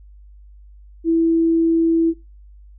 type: tone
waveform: sine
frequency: 329.6 Hz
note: E4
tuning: in tune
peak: -13 dBFS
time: 1.04-2.14 s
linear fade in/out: 50 ms
effects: noise-tail reverb RT60 0.3 s tail -24 dB re dry + added 50 Hz sine -41 dBFS peak until 2.78 s